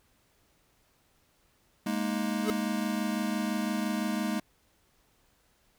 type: chord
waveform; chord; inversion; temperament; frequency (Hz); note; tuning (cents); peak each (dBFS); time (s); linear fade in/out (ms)
square; Ab suspended second; none; just; 207.7 / 233.6 / 311.5; Ab3 / Bb3 / Eb4; 0 / +4 / +2; -32 / -34 / -36; 1.86-4.4; 5
type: tone with exponential growth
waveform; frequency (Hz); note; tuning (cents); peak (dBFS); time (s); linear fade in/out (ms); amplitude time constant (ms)
square; 425.2; G#4; +41; -23; 2.4-2.5; 0; 20
effects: pink hiss -68 dBFS RMS until 5.78 s